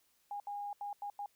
sine tone bursts at uneven times, 816 Hz, G#5, 31 cents flat, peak -38 dBFS, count 5, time 0.31-0.4 / 0.47-0.73 / 0.81-0.93 / 1.02-1.1 / 1.19-1.26 s, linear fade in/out 2 ms, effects white hiss -73 dBFS RMS until 1.35 s

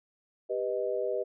sine chord, G augmented, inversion none, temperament equal with one note detuned, 394.7 / 493.9 / 622.3 Hz, G4 / B4 / D#5, +12 / 0 / 0 cents, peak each -33 / -32 / -33 dBFS, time 0.49-1.24 s, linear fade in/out 20 ms, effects none

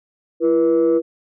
sine tone pair together, 336.6 / 484.6 Hz, E4 / B4, +36 / -33 cents, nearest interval tritone, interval 631 cents, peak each -14 dBFS, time 0.4-1.02 s, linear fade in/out 50 ms, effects tanh soft clip ceiling -9 dBFS

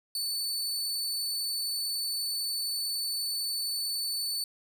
sawtooth tone, 4489 Hz, C#8, 21 cents sharp, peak -27 dBFS, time 0.15-4.44 s, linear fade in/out 2 ms, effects none

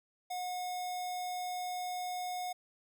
square tone with notch filter, 725 Hz, F#5, 35 cents flat, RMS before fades -38 dBFS, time 0.3-2.53 s, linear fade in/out 10 ms, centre 1700 Hz, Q 1.4, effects none

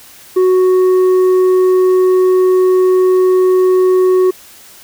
triangle tone with tanh clipping, 370 Hz, F#4, in tune, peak -8 dBFS, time 0.36-4.31 s, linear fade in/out 10 ms, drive 9 dB, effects white hiss -39 dBFS RMS until 4.83 s

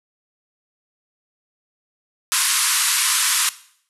white band-pass noise, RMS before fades -19 dBFS, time 2.32-3.49 s, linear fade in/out 0 ms, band 960 to 12000 Hz, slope 96 dB/octave, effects noise-tail reverb RT60 0.6 s tail -17 dB re dry

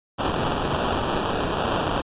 white noise with sample-and-hold, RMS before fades -24 dBFS, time 0.18-2.02 s, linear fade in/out 20 ms, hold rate 2100 Hz, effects resampled to 8000 Hz

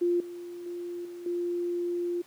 sine tone with level steps, 349.2 Hz, F4, in tune, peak -22 / -37 / -33 / -38 / -27 dBFS, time 0.01-2.22 s, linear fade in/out 10 ms, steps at 0.2 / 0.66 / 1.05 / 1.26 s, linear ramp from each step 2 ms, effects pink hiss -57 dBFS RMS until 2.26 s + high-pass 200 Hz 12 dB/octave

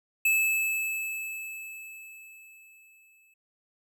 square tone with exponential decay, 2611 Hz, E7, 17 cents flat, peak -21 dBFS, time 0.25-3.34 s, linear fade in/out 5 ms, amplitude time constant 670 ms, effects none

